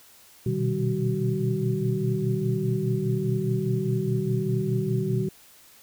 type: tone cluster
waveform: sine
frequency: 121.5 / 126.4 / 152.9 / 193.8 / 376.6 Hz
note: B2 / B2 / D#3 / G3 / F#4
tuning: -28 / +41 / -30 / -20 / +31 cents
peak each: -29 dBFS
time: 0.46-5.29 s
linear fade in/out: 5 ms
effects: white hiss -53 dBFS RMS until 5.82 s